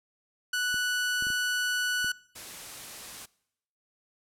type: tone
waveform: sawtooth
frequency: 1480 Hz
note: F#6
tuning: in tune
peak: -23 dBFS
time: 0.53-2.12 s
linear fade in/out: 5 ms
type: clicks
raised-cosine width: 3 ms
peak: -31 dBFS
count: 5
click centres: 0.743 / 1.224 / 1.269 / 1.303 / 2.045 s
type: noise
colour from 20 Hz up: white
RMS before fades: -42 dBFS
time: 2.35-3.26 s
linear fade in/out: 10 ms
effects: noise-tail reverb RT60 0.8 s tail -23 dB re dry + low-pass 12000 Hz 12 dB/octave